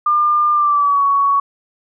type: tone with pitch glide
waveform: sine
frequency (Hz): 1200 to 1119.6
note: D6 to C#6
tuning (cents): +37 to +17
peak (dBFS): -11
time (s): 0.06-1.4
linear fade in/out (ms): 5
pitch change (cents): -120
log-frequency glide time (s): 0.53-1.03
effects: none